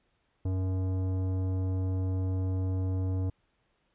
sine tone with tanh clipping, 93.6 Hz, F#2, 20 cents sharp, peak -29 dBFS, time 0.45-3.3 s, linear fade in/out 5 ms, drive 14 dB, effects pink hiss -73 dBFS RMS until 3.94 s + resampled to 8000 Hz

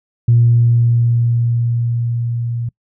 sine tone with level ramp, 118.2 Hz, A#2, 24 cents sharp, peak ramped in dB -6 to -18 dBFS, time 0.28-2.69 s, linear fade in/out 5 ms, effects noise-tail reverb RT60 0.1 s tail -26 dB re dry + tanh soft clip ceiling -2 dBFS

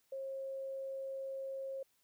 sine tone, 538 Hz, C5, 48 cents sharp, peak -39 dBFS, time 0.12-1.83 s, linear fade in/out 5 ms, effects white hiss -75 dBFS RMS until 2.03 s

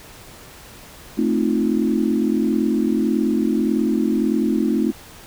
sine chord, F dominant seventh, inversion first, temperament equal, 220 / 261.6 / 311.1 / 349.2 Hz, A3 / C4 / Eb4 / F4, 0 / 0 / 0 / 0 cents, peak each -20 / -22 / -22 / -24 dBFS, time 1.17-4.92 s, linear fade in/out 20 ms, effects pink hiss -42 dBFS RMS until 5.26 s

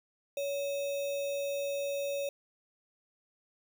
sine tone with sample-and-hold, 563 Hz, C#5, 27 cents sharp, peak -31 dBFS, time 0.37-2.29 s, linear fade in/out 2 ms, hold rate 3150 Hz, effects none

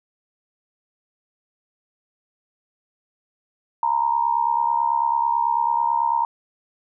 sine tone with amplitude modulation, 935 Hz, A#5, 5 cents sharp, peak -14 dBFS, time 3.83-6.25 s, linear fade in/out 2 ms, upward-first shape sine, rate 69.1 Hz, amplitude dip 80%, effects none

